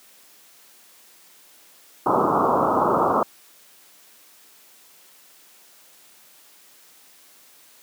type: low-pass noise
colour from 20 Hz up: white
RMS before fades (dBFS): -19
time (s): 2.06-3.23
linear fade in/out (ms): 2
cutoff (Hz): 1300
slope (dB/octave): 96
effects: white hiss -52 dBFS RMS until 7.82 s + high-pass 200 Hz 12 dB/octave